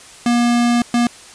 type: tone bursts at uneven times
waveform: square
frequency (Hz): 238.8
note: A#3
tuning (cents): +42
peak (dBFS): -13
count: 2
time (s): 0.26-0.82 / 0.94-1.07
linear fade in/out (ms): 2
effects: white hiss -40 dBFS RMS until 1.34 s + resampled to 22050 Hz